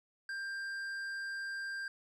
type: tone with tanh clipping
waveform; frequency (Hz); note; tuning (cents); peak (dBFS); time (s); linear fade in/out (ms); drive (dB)
sine; 1588; G6; +22; -39; 0.29-1.88; 2; 9
effects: none